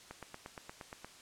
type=click train; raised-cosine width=0.5 ms; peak=-29 dBFS; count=9; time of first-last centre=0.11-1.046 s; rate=8.55 Hz; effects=white hiss -56 dBFS RMS until 1.21 s + low-pass 8000 Hz 12 dB/octave